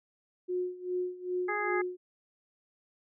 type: tone with tremolo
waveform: sine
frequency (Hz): 362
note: F#4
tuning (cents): -38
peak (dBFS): -28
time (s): 0.48-1.97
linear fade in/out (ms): 20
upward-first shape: sine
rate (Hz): 2.5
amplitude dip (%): 85
type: harmonic tone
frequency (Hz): 415.3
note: G#4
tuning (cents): 0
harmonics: 1 / 2 / 3 / 4 / 5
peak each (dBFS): -36 / -36 / -36 / -36 / -36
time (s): 1.48-1.82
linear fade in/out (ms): 10
effects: none